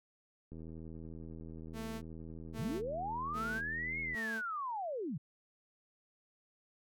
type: click train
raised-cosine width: 3 ms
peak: -36 dBFS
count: 294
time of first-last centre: 0.52-4.146 s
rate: 80.8 Hz
type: tone bursts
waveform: sawtooth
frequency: 222.6 Hz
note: A3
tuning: 20 cents sharp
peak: -37 dBFS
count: 4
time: 1.73-4.42 s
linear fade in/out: 50 ms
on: 290 ms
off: 510 ms
type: linear two-way sweep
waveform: sine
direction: up then down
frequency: 90.5 to 2198 to 119.4 Hz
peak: -36 dBFS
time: 2.58-5.18 s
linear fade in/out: 10 ms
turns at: 4 s
effects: none